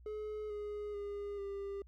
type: tone with pitch steps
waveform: triangle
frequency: 425.6 / 416.1 / 406.9 / 397.8 Hz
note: G#4 / G#4 / G#4 / G4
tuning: +42 / +3 / -35 / +25 cents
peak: -37 dBFS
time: 0.06-1.82 s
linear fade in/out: 2 ms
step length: 440 ms
effects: added 60 Hz sine -55 dBFS peak until 1.87 s